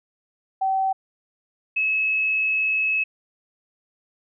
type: tone pair in turn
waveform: sine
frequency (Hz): 768 / 2583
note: G5 / E7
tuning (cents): -36 / -36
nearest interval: octave + major sixth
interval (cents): 2100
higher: second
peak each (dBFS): -19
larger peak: neither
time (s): 0.61-0.93 / 1.76-3.04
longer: second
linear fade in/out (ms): 10
effects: none